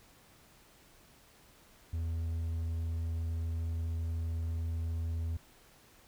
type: tone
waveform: triangle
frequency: 82.41 Hz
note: E2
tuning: in tune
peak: -30 dBFS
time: 1.93-5.37 s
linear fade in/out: 5 ms
effects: pink hiss -61 dBFS RMS until 6.07 s